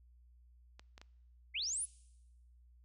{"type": "clicks", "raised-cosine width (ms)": 0.2, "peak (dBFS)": -35, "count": 3, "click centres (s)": [0.795, 0.979, 1.015]}
{"type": "linear sweep", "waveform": "sine", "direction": "up", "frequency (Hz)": [1975.5, 10480], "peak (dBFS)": -35, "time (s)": [1.54, 1.86], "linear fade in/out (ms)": 20}
{"effects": ["noise-tail reverb RT60 1.0 s tail -23 dB re dry", "added 60 Hz sine -60 dBFS peak until 2.84 s"]}